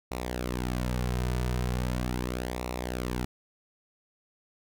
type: tone with flanger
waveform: sawtooth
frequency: 61.74 Hz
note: B1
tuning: in tune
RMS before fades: -31 dBFS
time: 0.11-3.25 s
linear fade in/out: 5 ms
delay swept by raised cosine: 0.62 to 3.72 ms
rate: 0.39 Hz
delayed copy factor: -0.65
effects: none